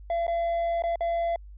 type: tone with dropouts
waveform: triangle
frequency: 679 Hz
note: F5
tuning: 49 cents flat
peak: -22 dBFS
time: 0.1-1.36 s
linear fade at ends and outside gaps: 2 ms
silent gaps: 0.268-0.279 / 0.822-0.837 / 0.958-1.007 s
effects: added 50 Hz sine -42 dBFS peak until 1.57 s + resampled to 8000 Hz